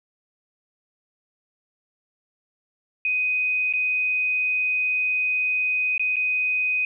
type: tone with dropouts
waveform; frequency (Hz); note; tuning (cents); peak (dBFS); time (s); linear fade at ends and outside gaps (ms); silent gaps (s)
sine; 2502; D#7; +9; -20; 3.05-6.85; 2; 3.727-3.736 / 5.979-5.995 / 6.159-6.166
effects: none